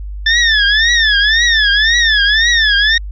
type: tone with vibrato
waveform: 25% pulse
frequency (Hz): 1760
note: A6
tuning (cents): 0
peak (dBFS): -5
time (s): 0.26-2.98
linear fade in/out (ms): 5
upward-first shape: triangle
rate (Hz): 1.9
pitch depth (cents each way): 170
effects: added 50 Hz sine -22 dBFS peak until 3.11 s + resampled to 16000 Hz